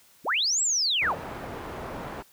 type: linear two-way sweep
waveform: sine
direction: up then down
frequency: 87.31 to 7840 to 288.9 Hz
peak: -22 dBFS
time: 0.24-1.16 s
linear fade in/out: 50 ms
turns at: 0.62 s
type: low-pass noise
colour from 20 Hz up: white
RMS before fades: -37 dBFS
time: 1.01-2.23 s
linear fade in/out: 20 ms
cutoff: 930 Hz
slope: 12 dB/octave
effects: white hiss -58 dBFS RMS until 2.32 s